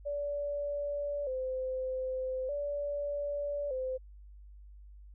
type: tone with vibrato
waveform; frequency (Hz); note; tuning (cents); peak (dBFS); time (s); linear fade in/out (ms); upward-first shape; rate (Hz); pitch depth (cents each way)
sine; 546; C#5; -26; -32; 0.05-3.98; 20; square; 0.41; 95
effects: added 50 Hz sine -49 dBFS peak until 5.14 s